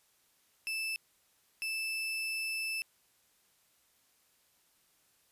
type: tone bursts at uneven times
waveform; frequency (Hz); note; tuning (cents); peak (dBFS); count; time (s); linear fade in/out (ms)
35% pulse; 2637; E7; 0; -32; 2; 0.67-0.96 / 1.62-2.82; 0
effects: white hiss -70 dBFS RMS until 5.31 s + resampled to 32000 Hz